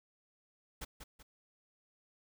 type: noise with echo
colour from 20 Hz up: pink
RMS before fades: -42 dBFS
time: 0.81-0.85 s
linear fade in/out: 10 ms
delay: 190 ms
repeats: 2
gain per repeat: -7 dB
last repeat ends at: 1.23 s
effects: none